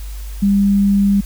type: tone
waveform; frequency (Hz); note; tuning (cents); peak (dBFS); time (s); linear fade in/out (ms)
sine; 199.9; G3; +34; -10; 0.42-1.21; 10
effects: added 50 Hz sine -25 dBFS peak until 1.25 s + white hiss -41 dBFS RMS until 1.25 s